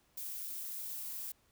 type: noise with high-pass filter sweep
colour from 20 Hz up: violet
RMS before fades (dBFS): -42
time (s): 0.17-1.32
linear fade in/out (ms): 5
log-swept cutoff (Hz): 260 to 1100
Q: 2.4
effects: pink hiss -71 dBFS RMS until 1.51 s